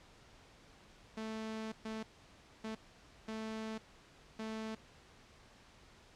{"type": "tone bursts at uneven times", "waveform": "sawtooth", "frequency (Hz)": 220, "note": "A3", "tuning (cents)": 0, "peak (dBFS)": -36, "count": 5, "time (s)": [[1.17, 1.72], [1.85, 2.03], [2.64, 2.75], [3.28, 3.78], [4.39, 4.75]], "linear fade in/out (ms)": 5, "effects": ["pink hiss -61 dBFS RMS until 6.15 s", "low-pass 6000 Hz 12 dB/octave"]}